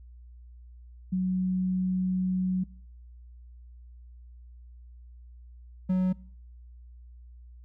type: tone pair in turn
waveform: sine / triangle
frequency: 185 / 185 Hz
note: F#3 / F#3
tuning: 0 / 0 cents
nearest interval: unison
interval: 0 cents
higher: neither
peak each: -24 / -20 dBFS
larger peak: second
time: 1.12-2.64 / 5.89-6.13 s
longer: first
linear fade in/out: 10 ms
effects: noise-tail reverb RT60 0.6 s tail -24 dB re dry + added 60 Hz sine -46 dBFS peak until 7.64 s